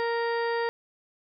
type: harmonic tone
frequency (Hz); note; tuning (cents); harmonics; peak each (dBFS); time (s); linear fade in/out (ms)
466.2; A#4; 0; 1 / 2 / 3 / 4 / 5 / 6 / 7 / 8 / 10; -27 / -31 / -39 / -34 / -48 / -49 / -50 / -49 / -44; 0-0.69; 0
effects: none